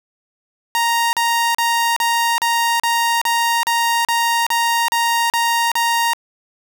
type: tone bursts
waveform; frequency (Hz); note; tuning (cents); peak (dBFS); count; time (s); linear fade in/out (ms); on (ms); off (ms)
sawtooth; 932.3; A#5; 0; -11; 13; 0.75-6.134; 0; 380; 37
effects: none